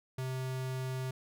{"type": "tone", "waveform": "square", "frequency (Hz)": 130, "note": "C3", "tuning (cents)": -11, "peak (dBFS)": -35, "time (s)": [0.18, 1.11], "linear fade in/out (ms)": 5, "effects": []}